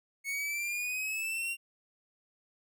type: linear sweep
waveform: 45% pulse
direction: up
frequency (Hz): 2200 to 2773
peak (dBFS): -32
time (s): 0.24-1.57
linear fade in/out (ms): 50
effects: none